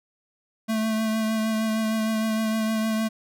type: tone with vibrato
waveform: square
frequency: 220 Hz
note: A3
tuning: in tune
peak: -23 dBFS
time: 0.68-3.09 s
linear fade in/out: 20 ms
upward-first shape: triangle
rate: 6.5 Hz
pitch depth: 23 cents each way
effects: none